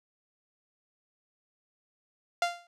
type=tone with exponential decay; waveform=sawtooth; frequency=695 Hz; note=F5; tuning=9 cents flat; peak=-18 dBFS; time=2.42-2.67 s; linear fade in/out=2 ms; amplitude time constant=54 ms; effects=low-pass 7000 Hz 12 dB/octave